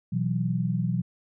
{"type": "chord", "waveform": "sine", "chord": "B suspended fourth", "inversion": "none", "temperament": "just", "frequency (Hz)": [123.47, 164.63, 185.21], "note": ["B2", "E3", "F#3"], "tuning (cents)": [0, -2, 2], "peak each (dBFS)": -28, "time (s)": [0.12, 1.02], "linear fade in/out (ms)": 10, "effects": []}